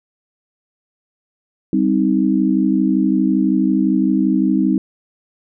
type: chord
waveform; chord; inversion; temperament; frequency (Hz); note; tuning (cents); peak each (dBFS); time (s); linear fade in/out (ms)
sine; C minor; second; just; 196.22 / 261.6 / 314; G3 / C4 / Eb4; +2 / 0 / +16; -17; 1.73-4.78; 2
effects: none